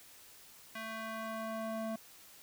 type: tone with band-pass filter sweep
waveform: square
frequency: 222.1 Hz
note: A3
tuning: 16 cents sharp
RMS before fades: -40 dBFS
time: 0.75-1.96 s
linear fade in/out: 5 ms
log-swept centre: 1900 to 550 Hz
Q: 1.1
effects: white hiss -57 dBFS RMS until 2.42 s